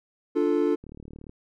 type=chord; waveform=triangle; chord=D minor; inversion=none; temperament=equal; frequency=293.7 / 349.2 / 440 Hz; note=D4 / F4 / A4; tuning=0 / 0 / 0 cents; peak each=-23 dBFS; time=0.35-0.76 s; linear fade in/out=20 ms
type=click train; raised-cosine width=3 ms; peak=-30 dBFS; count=18; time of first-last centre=0.84-1.295 s; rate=37.4 Hz
effects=none